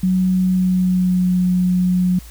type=tone with pitch glide; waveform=sine; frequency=185.1 to 181.5 Hz; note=F#3 to F#3; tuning=+1 to -33 cents; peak=-13 dBFS; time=0.03-2.19 s; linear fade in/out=5 ms; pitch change=-34 cents; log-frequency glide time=0.43-1.35 s; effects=added 57 Hz sine -36 dBFS peak until 2.3 s + white hiss -44 dBFS RMS until 2.3 s